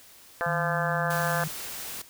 harmonic tone, 171.7 Hz, F3, 29 cents flat, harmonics 3 / 4 / 5 / 6 / 7 / 8 / 9 / 10, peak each -33 / -31 / -36 / -36 / -34 / -37 / -32 / -34 dBFS, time 0.41-1.44 s, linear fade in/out 0 ms
sine tone, 156.7 Hz, D#3, 13 cents sharp, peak -30 dBFS, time 0.46-1.48 s, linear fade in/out 5 ms
white noise, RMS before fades -37 dBFS, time 1.1-2.02 s, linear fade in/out 5 ms
effects white hiss -52 dBFS RMS until 2.09 s

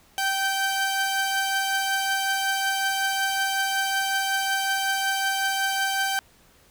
sawtooth tone pair together, 779.2 / 1553 Hz, G5 / G6, -11 / -17 cents, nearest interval octave, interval 1194 cents, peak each -22 dBFS, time 0.18-6.19 s, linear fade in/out 0 ms, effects pink hiss -57 dBFS RMS until 6.7 s

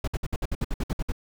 brown noise bursts, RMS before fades -26 dBFS, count 12, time 0.04-1.121 s, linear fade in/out 5 ms, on 36 ms, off 59 ms, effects none

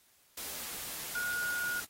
sine tone in noise, 1442 Hz, F#6, 45 cents flat, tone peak -32 dBFS, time 1.15-1.8 s, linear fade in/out 5 ms, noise white, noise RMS -41 dBFS, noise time 0.37-1.85 s, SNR +6 dB, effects white hiss -66 dBFS RMS until 1.89 s + AAC 48 kbps

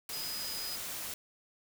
sine tone in noise, 4978 Hz, D#8, in tune, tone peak -39 dBFS, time 0.13-0.76 s, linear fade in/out 2 ms, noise white, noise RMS -40 dBFS, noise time 0.09-1.14 s, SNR -2 dB, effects none

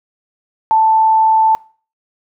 sine tone, 882 Hz, A5, 4 cents sharp, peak -8 dBFS, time 0.71-1.55 s, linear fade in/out 0 ms, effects noise-tail reverb RT60 0.4 s tail -23 dB re dry

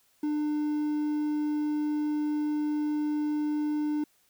triangle tone with quantisation, 299.6 Hz, D4, 35 cents sharp, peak -24 dBFS, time 0.23-4.04 s, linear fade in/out 5 ms, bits 9, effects white hiss -67 dBFS RMS until 4.29 s

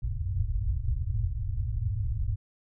white low-pass noise, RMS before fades -29 dBFS, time 0.02-2.36 s, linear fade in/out 10 ms, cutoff 120 Hz, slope 96 dB/octave, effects none

